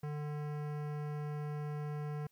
sine tone with hard clipping, 148.7 Hz, D3, 22 cents sharp, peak -39 dBFS, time 0.03-2.27 s, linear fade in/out 5 ms, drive 18 dB, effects white hiss -75 dBFS RMS until 2.31 s

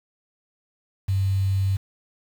sine tone with quantisation, 96.8 Hz, G2, 21 cents flat, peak -19 dBFS, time 1.08-1.77 s, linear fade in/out 10 ms, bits 7, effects none

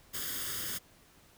white noise with comb filter, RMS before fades -37 dBFS, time 0.13-0.79 s, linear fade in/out 20 ms, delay 0.6 ms, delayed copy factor +0.7, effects pink hiss -61 dBFS RMS until 1.37 s

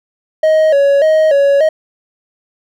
triangle tone with vibrato, 593 Hz, D5, 17 cents sharp, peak -5 dBFS, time 0.43-1.69 s, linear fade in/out 5 ms, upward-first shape square, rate 1.7 Hz, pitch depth 99 cents each way, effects none

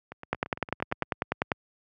two click trains, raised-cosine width 0.5 ms, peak -24 / -10 dBFS, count 9 / 13, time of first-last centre 0.12-1.029 / 0.33-1.518 s, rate 8.8 / 10.1 Hz, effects high-pass 80 Hz 12 dB/octave

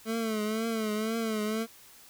25% pulse tone with vibrato, 219.9 Hz, A3, 1 cent flat, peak -25 dBFS, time 0.05-1.67 s, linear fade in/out 50 ms, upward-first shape triangle, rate 2 Hz, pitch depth 80 cents each way, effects white hiss -54 dBFS RMS until 2.09 s

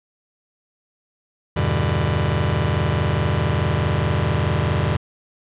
sawtooth chord, E minor seventh, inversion none, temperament just, 82.41 / 98.89 / 123.61 / 148.33 Hz, E2 / G2 / B2 / D3, 0 / +16 / +2 / +18 cents, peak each -19 dBFS, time 1.56-4.97 s, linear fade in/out 10 ms, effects resampled to 8000 Hz + 8-bit

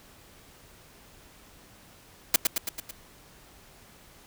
white noise with echo, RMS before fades -19 dBFS, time 2.34-2.36 s, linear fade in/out 2 ms, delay 110 ms, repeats 5, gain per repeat -4 dB, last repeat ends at 2.91 s, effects pink hiss -54 dBFS RMS until 4.26 s

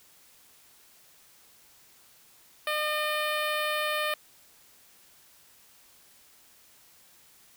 10% pulse tone with notch filter, 606 Hz, D#5, 46 cents flat, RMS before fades -29 dBFS, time 2.67-4.14 s, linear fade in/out 2 ms, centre 7000 Hz, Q 0.81, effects white hiss -58 dBFS RMS until 7.56 s

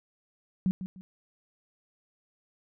sine tone with echo, 186.4 Hz, F#3, 13 cents sharp, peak -22 dBFS, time 0.66-0.71 s, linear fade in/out 0 ms, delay 150 ms, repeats 2, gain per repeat -11 dB, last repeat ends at 1.01 s, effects none

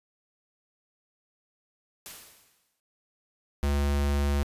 white noise with exponential decay, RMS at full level -40 dBFS, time 2.06-2.8 s, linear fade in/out 0 ms, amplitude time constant 160 ms
square tone, 71.2 Hz, C#2, 47 cents sharp, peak -24 dBFS, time 3.63-4.43 s, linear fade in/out 0 ms
effects resampled to 32000 Hz

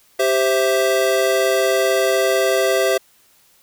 square chord, C major, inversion second, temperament equal, 392 / 523.3 / 659.3 Hz, G4 / C5 / E5, 0 / 0 / 0 cents, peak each -20 dBFS, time 0.19-2.98 s, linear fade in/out 10 ms, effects white hiss -55 dBFS RMS until 3.62 s

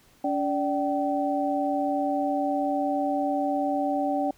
sine tone cluster, 285.1 / 586 / 769 Hz, C#4 / D5 / G5, +49 / -4 / -33 cents, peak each -27 / -29 / -27 dBFS, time 0.24-4.31 s, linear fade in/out 5 ms, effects pink hiss -59 dBFS RMS until 4.37 s

